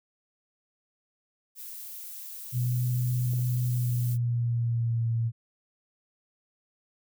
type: noise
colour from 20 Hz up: violet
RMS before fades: -41 dBFS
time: 1.55-4.18 s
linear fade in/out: 50 ms
type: tone with pitch glide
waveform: sine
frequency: 123.47 to 115.2 Hz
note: B2 to A#2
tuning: 0 to -20 cents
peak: -24 dBFS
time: 2.52-5.32 s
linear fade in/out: 50 ms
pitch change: -120 cents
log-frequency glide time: 3.58-5.07 s
type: clicks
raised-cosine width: 2 ms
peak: -32 / -37 dBFS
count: 2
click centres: 3.335 / 3.393 s
effects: none